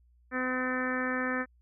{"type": "harmonic tone", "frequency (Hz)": 255, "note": "C4", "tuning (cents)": -44, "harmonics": [1, 2, 3, 4, 5, 6, 7, 8, 9], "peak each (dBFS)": [-33, -36, -44, -42, -37, -38, -34, -45, -45], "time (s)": [0.31, 1.46], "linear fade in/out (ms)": 50, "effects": ["added 60 Hz sine -60 dBFS peak until 1.61 s"]}